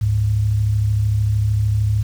sine tone pair together, 72.4 / 105.61 Hz, D2 / G#2, -24 / +29 cents, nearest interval perfect fifth, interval 653 cents, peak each -23 / -15 dBFS, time 0.01-2.03 s, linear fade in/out 10 ms, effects 7-bit

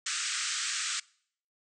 white band-pass noise, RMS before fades -33 dBFS, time 0.06-1 s, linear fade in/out 5 ms, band 1200 to 8400 Hz, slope 96 dB/octave, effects noise-tail reverb RT60 0.6 s tail -24 dB re dry

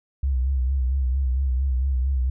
sine tone with vibrato, 65.41 Hz, C2, in tune, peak -19 dBFS, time 0.23-2.3 s, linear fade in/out 5 ms, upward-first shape sine, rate 4.4 Hz, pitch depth 82 cents each way, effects none

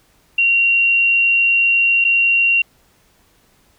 sine tone with dropouts, 2754 Hz, F7, 25 cents flat, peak -11 dBFS, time 0.38-2.62 s, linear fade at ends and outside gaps 5 ms, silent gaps 2.043-2.048 s, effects pink hiss -56 dBFS RMS until 3.78 s

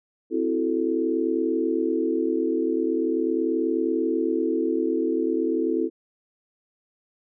sine chord, F# half-diminished seventh, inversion second, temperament equal, 261.6 / 329.6 / 370 / 440 Hz, C4 / E4 / F#4 / A4, 0 / 0 / 0 / 0 cents, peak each -28 / -24 / -29 / -27 dBFS, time 0.3-5.9 s, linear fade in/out 50 ms, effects none

